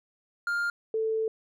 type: tone pair in turn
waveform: triangle / sine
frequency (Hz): 1404 / 442.2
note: F6 / A4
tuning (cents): +9 / +9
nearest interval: octave + minor sixth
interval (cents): 2000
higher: first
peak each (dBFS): -24 / -25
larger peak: first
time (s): 0.47-0.7 / 0.94-1.28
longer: second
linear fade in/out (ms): 2
effects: none